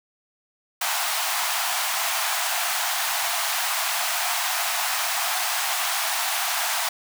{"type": "high-pass noise", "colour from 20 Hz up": "pink", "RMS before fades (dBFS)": -25, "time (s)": [0.81, 6.89], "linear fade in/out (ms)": 5, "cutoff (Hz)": 660, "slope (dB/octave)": 96, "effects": []}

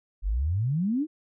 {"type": "exponential sweep", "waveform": "sine", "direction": "up", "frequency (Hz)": [43.15, 327.9], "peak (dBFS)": -23, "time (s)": [0.22, 1.07], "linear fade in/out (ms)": 50, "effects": []}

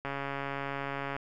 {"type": "click train", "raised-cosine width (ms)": 0.5, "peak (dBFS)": -20, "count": 156, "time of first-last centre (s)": [0.05, 1.165], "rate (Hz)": 139, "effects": []}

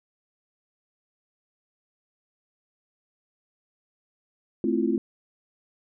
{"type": "chord", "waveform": "sine", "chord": "F major seventh", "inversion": "first", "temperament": "equal", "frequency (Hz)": [220, 261.6, 329.6, 349.2], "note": ["A3", "C4", "E4", "F4"], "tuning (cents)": [0, 0, 0, 0], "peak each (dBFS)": -27, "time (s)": [4.64, 4.98], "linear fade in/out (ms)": 2, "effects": []}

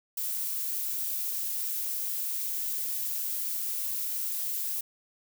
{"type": "noise", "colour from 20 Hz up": "violet", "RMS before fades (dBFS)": -32, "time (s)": [0.17, 4.81], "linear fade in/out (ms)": 5, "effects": []}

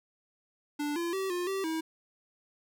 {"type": "tone with pitch steps", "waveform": "square", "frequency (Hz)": [293.4, 341.3, 384.2, 354.5, 387.3, 321.4], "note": ["D4", "F4", "G4", "F4", "G4", "E4"], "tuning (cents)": [-2, -40, -35, 26, -21, -44], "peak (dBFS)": -31, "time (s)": [0.79, 1.81], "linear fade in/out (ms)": 10, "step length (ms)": 170, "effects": []}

